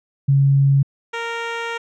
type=tone pair in turn; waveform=sine / 10% pulse; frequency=138.4 / 463.8 Hz; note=C#3 / A#4; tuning=-2 / -9 cents; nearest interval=octave + major sixth; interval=2093 cents; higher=second; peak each=-11 / -15 dBFS; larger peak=first; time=0.28-0.83 / 1.13-1.78 s; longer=second; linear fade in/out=10 ms; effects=low-pass 4000 Hz 12 dB/octave